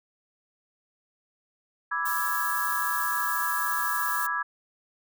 sine chord, E dominant seventh, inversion second, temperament equal, 987.8 / 1174.7 / 1318.5 / 1661.2 Hz, B5 / D6 / E6 / G#6, 0 / 0 / 0 / 0 cents, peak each -33 / -32 / -33 / -29 dBFS, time 1.91-4.43 s, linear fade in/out 10 ms
violet noise, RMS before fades -33 dBFS, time 2.05-4.27 s, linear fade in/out 10 ms
effects none

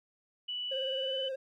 sine tone with pitch glide, 2960 to 3008 Hz, F#7 to F#7, 0 to +28 cents, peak -34 dBFS, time 0.48-1.29 s, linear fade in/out 10 ms, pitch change +28 cents, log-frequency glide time 0.97-1.17 s
triangle tone with vibrato, 530 Hz, C5, 22 cents sharp, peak -32 dBFS, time 0.71-1.36 s, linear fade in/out 10 ms, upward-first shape sine, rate 19 Hz, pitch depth 38 cents each way
effects none

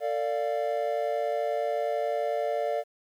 triangle chord, D minor, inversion second, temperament equal with one note detuned, 451.1 / 587.3 / 698.5 Hz, A4 / D5 / F5, +43 / 0 / 0 cents, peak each -30 / -27 / -29 dBFS, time 0-2.84 s, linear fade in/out 50 ms, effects 10-bit

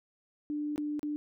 sine tone with dropouts, 296.9 Hz, D4, 19 cents sharp, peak -31 dBFS, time 0.5-1.16 s, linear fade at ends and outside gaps 0 ms, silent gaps 0.76-0.779 / 0.994-1.03 s, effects none

